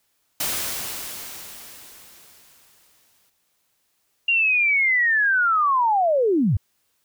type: noise with exponential decay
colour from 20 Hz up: white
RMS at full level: -24 dBFS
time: 0.4-3.3 s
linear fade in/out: 5 ms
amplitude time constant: 630 ms
type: linear sweep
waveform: sine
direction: down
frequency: 2800 to 77.5 Hz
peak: -16 dBFS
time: 4.28-6.57 s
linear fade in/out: 5 ms
effects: white hiss -69 dBFS RMS until 7.04 s